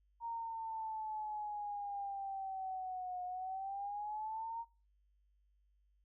sine exponential two-way sweep, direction down then up, 932.3 to 722 to 932.3 Hz, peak -39 dBFS, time 0.2-4.65 s, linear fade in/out 50 ms, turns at 3.24 s, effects noise-tail reverb RT60 0.3 s tail -20 dB re dry + added 50 Hz sine -70 dBFS peak until 6.04 s

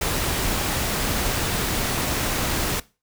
pink noise, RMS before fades -24 dBFS, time 0.01-2.8 s, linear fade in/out 5 ms, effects noise-tail reverb RT60 0.3 s tail -20 dB re dry

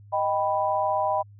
sine chord, Eb augmented, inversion none, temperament equal, 622.3 / 784 / 987.8 Hz, Eb5 / G5 / B5, 0 / 0 / 0 cents, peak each -26 dBFS, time 0.12-1.23 s, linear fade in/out 20 ms, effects added 102 Hz sine -46 dBFS peak until 1.39 s

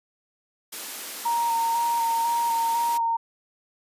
white high-pass noise, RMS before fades -35 dBFS, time 0.72-2.98 s, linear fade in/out 10 ms, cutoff 200 Hz, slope 96 dB/octave
sine tone with vibrato, 928 Hz, A#5, 8 cents flat, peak -21 dBFS, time 1.25-3.17 s, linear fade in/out 10 ms, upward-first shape square, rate 2 Hz, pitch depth 16 cents each way
effects resampled to 32000 Hz

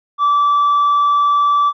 sine tone with tanh clipping, 1159 Hz, D6, 23 cents flat, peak -11 dBFS, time 0.18-1.73 s, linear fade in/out 50 ms, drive 1 dB, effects none

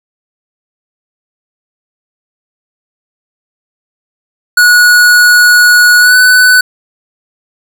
square tone with pitch glide, 1460 to 1496.7 Hz, F#6 to F#6, -24 to +19 cents, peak -3 dBFS, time 4.57-6.61 s, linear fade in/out 5 ms, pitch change +43 cents, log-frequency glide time 5.99-6.16 s, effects none

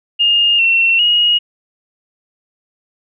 sine tone with pitch steps, 2832 / 2712 / 2882 Hz, F7 / E7 / F#7, +23 / +49 / -46 cents, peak -9 dBFS, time 0.19-1.39 s, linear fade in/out 20 ms, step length 400 ms, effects none

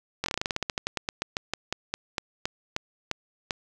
slowing click train, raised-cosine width 0.2 ms, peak -10 dBFS, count 26, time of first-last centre 0.24-3.508 s, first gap 21 ms, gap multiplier 1.13, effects none

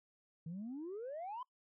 sine exponential sweep, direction up, 155.56 to 1045 Hz, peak -40 dBFS, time 0.46-1.43 s, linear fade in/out 5 ms, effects noise-tail reverb RT60 0.1 s tail -23 dB re dry + tanh soft clip ceiling -39 dBFS

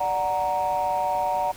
sine chord, D augmented, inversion none, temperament equal, 587.3 / 740 / 932.3 Hz, D5 / F#5 / A#5, 0 / 0 / 0 cents, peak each -28 / -24 / -24 dBFS, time 0-1.52 s, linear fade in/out 10 ms, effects tanh soft clip ceiling -16 dBFS + pink hiss -44 dBFS RMS until 1.56 s

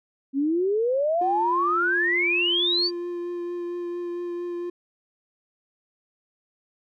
sine exponential sweep, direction up, 264.3 to 4741 Hz, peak -20 dBFS, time 0.33-2.91 s, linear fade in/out 50 ms
triangle tone with vibrato, 349.2 Hz, F4, in tune, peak -26 dBFS, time 1.21-4.7 s, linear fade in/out 5 ms, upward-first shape triangle, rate 4.4 Hz, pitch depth 14 cents each way
effects none

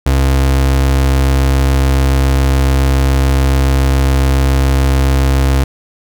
35% pulse tone, 67.1 Hz, C2, 44 cents sharp, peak -7 dBFS, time 0.06-5.64 s, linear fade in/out 5 ms, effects none

